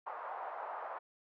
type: band-pass noise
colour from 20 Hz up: white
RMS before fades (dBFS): -43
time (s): 0.06-0.99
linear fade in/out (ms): 10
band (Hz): 640 to 1100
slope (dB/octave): 24
effects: none